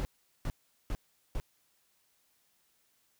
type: noise bursts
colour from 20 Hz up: brown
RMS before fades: -33 dBFS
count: 4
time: 0-1.4 s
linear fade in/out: 0 ms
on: 50 ms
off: 400 ms
effects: white hiss -72 dBFS RMS until 3.19 s